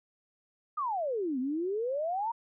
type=exponential two-way sweep; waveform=sine; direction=down then up; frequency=1266 to 246.9 to 954 Hz; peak=-29 dBFS; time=0.77-2.32 s; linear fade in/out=10 ms; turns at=1.39 s; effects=none